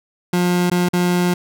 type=tone with dropouts; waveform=30% pulse; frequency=177.6 Hz; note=F3; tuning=29 cents sharp; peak=-12 dBFS; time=0.33-1.34 s; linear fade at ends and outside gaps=5 ms; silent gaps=0.7-0.714 / 0.888-0.933 s; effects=none